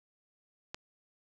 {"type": "click", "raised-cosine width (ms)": 0.2, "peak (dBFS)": -21, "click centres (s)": 0.745, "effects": []}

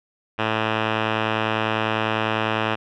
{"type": "tone with low-pass filter", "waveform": "5% pulse", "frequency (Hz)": 110, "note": "A2", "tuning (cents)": 0, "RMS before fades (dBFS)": -23, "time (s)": [0.38, 2.76], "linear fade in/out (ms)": 20, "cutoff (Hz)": 2400, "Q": 4.9, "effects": []}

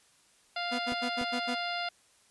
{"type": "harmonic tone", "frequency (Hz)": 699, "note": "F5", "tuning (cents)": 1, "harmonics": [1, 2, 3, 4, 5, 6, 7], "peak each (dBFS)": [-35, -38, -40, -41, -42, -43, -43], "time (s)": [0.56, 1.89], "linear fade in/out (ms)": 5}
{"type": "tone bursts", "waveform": "sawtooth", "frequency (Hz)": 246.9, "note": "B3", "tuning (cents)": 0, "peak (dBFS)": -28, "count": 6, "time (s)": [0.71, 1.553], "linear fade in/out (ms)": 20, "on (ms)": 83, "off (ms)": 69}
{"type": "clicks", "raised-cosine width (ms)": 2, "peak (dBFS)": -28, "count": 2, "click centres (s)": [0.921, 1.214]}
{"effects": ["white hiss -64 dBFS RMS until 2.3 s", "resampled to 24000 Hz"]}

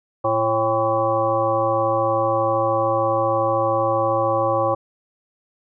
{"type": "harmonic tone with a mistuned harmonic", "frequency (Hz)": 112.9, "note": "A2", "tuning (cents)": 45, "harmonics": [1, 3, 5, 7, 9, 10], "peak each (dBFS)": [-29, -27, -20, -24, -27, -24], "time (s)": [0.24, 4.75], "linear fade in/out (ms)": 10, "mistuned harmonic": 5, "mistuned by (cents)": -54, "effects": []}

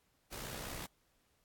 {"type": "noise with amplitude modulation", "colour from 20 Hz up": "pink", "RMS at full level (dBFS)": -42, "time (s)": [0.31, 0.87], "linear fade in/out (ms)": 20, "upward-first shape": "sine", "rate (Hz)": 64.6, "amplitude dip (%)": 50, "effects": ["pink hiss -75 dBFS RMS until 1.44 s", "AAC 64 kbps"]}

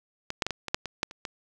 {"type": "clicks", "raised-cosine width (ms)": 0.2, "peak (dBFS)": [-14, -7, -11, -13, -16, -6, -17, -8, -25, -16], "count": 10, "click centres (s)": [0.304, 0.422, 0.466, 0.507, 0.683, 0.745, 0.857, 1.031, 1.111, 1.252], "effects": []}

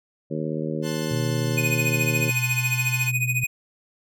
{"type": "harmonic tone", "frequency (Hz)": 77.78, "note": "D#2", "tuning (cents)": 0, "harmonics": [2, 3, 4, 5, 6, 7], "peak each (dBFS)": [-29, -31, -32, -33, -34, -34], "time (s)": [0.3, 2.31], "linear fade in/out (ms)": 20}
{"type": "chord", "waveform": "10% pulse", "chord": "F# diminished", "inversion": "first", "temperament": "equal with one note detuned", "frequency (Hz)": [880, 1053.2, 1480], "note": ["A5", "C6", "F#6"], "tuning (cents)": [0, 11, 0], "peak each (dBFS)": -29, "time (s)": [0.82, 3.12], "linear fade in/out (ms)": 50}
{"type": "tone with pitch glide", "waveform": "sine", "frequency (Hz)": [123.47, 124.9], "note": ["B2", "B2"], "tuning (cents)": [0, 20], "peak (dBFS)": -24, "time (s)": [1.11, 3.44], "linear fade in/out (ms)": 5, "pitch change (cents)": 20, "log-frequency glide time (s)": [2.34, 2.91]}
{"type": "tone with tremolo", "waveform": "square", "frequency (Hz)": 2489, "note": "D#7", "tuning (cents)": 0, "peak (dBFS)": -20, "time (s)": [1.57, 3.47], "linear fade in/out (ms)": 10, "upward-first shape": "triangle", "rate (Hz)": 14, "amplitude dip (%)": 95}
{"effects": []}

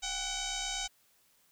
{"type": "tone with frequency modulation", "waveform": "sine", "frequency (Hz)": 1480, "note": "F#6", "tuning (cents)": 0, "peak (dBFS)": -33, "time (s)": [0.02, 0.88], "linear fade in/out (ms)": 20, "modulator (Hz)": 757, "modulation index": 7.7, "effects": ["white hiss -68 dBFS RMS until 1.51 s"]}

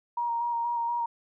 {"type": "tone with vibrato", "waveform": "sine", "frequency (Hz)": 942, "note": "A#5", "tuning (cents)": 18, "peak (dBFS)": -26, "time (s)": [0.17, 1.06], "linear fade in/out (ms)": 5, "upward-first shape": "square", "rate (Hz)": 4.2, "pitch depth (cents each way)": 16, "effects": []}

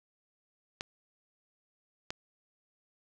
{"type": "clicks", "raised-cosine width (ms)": 0.2, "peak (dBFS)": -18, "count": 2, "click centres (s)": [0.809, 2.105], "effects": []}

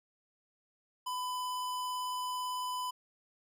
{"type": "tone with vibrato", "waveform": "square", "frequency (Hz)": 1002, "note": "B5", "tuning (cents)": 25, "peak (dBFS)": -35, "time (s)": [1.06, 2.91], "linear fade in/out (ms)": 10, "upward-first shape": "triangle", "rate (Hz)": 18, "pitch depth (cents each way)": 8, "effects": []}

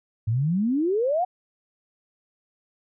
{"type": "exponential sweep", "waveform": "sine", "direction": "up", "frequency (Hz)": [103.83, 756], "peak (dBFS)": -20, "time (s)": [0.27, 1.25], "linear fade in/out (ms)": 10, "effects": []}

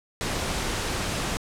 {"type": "noise", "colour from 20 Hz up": "pink", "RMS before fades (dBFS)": -28, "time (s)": [0.21, 1.37], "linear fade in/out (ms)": 0, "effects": ["low-pass 9000 Hz 12 dB/octave"]}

